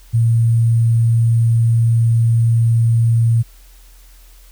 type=tone with sample-and-hold; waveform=sine; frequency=115.2 Hz; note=A#2; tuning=20 cents flat; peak=-10 dBFS; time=0.13-3.43 s; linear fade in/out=20 ms; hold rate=8820 Hz; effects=added 42 Hz sine -41 dBFS peak until 4.51 s + white hiss -50 dBFS RMS until 4.51 s